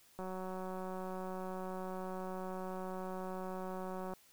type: click train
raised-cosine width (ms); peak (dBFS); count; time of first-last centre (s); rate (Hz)
1; -30; 735; 0.19-4.136; 186
effects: white hiss -65 dBFS RMS until 4.32 s